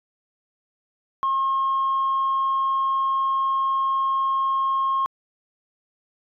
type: tone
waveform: sine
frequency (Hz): 1076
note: C6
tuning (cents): +48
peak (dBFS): -18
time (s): 1.23-5.06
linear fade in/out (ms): 0
effects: tanh soft clip ceiling -16 dBFS